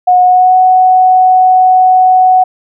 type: tone with pitch glide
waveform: sine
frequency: 727 to 742.3 Hz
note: F#5 to F#5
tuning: -31 to +5 cents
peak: -3 dBFS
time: 0.07-2.44 s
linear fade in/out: 10 ms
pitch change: +36 cents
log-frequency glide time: 0.22-0.56 s
effects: none